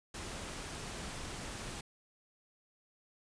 pink noise, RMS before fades -43 dBFS, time 0.14-1.81 s, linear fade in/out 5 ms, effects resampled to 22050 Hz

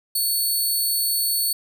5% pulse tone, 4435 Hz, C#8, in tune, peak -13 dBFS, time 0.15-1.53 s, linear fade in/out 5 ms, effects none

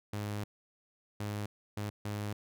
sawtooth tone bursts at uneven times, 103.83 Hz, G#2, in tune, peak -31 dBFS, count 4, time 0.13-0.44 / 1.2-1.46 / 1.77-1.9 / 2.05-2.33 s, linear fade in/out 5 ms, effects none

